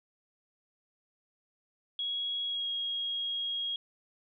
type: tone with pitch glide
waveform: sine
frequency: 3322 to 3280 Hz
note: G#7 to G#7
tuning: 0 to -22 cents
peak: -31 dBFS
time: 1.99-3.76 s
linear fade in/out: 2 ms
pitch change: -22 cents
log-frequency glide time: 2.46-2.68 s
effects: none